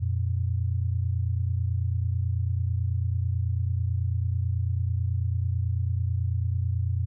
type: tone pair together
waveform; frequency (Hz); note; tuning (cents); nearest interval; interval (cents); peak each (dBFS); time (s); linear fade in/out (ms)
sine; 88.7 / 117.81; F2 / A#2; +27 / +19; perfect fourth; 492; -25 / -28; 0-7.06; 20
effects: none